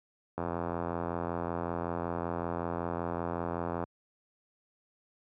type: click train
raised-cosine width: 1 ms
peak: -19 dBFS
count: 296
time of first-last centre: 0.38-3.838 s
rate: 85.3 Hz
effects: high-pass 80 Hz 12 dB/octave